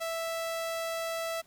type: tone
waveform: sawtooth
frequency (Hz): 659.3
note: E5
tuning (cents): 0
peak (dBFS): -28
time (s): 0-1.42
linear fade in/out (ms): 20
effects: pink hiss -63 dBFS RMS until 1.46 s